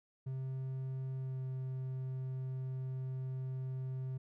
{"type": "tone with pitch glide", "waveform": "triangle", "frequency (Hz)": [131.8, 130.51], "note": ["C3", "C3"], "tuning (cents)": [13, -4], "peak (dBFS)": -35, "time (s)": [0.26, 4.18], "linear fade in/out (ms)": 10, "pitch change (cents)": -17, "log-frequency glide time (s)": [1.18, 1.41], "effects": []}